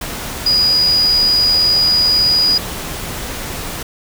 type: tone in noise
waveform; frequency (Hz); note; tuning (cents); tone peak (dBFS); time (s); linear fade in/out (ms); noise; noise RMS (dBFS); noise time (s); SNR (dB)
sine; 4909; D#8; -24; -10; 0.46-2.58; 5; pink; -25; 0.01-3.83; +12
effects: none